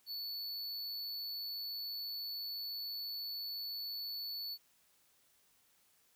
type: tone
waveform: square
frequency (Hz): 4447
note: C#8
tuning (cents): +5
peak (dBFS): -40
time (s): 0.06-4.58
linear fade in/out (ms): 50
effects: white hiss -71 dBFS RMS until 6.15 s